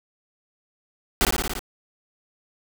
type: noise with echo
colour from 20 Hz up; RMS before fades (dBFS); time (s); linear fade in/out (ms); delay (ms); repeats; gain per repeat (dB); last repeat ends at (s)
pink; -19; 1.21-1.25; 0; 57; 6; -2; 1.592
effects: none